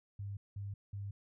sine tone bursts, 100.1 Hz, G2, 37 cents sharp, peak -39 dBFS, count 3, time 0.19-1.11 s, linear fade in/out 5 ms, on 180 ms, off 190 ms, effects none

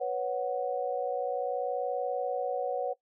sine chord, B suspended second, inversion none, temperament equal, 493.9 / 554.4 / 740 Hz, B4 / C#5 / F#5, 0 / 0 / 0 cents, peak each -33 / -33 / -33 dBFS, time 0-2.94 s, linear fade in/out 20 ms, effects noise-tail reverb RT60 0.1 s tail -20 dB re dry

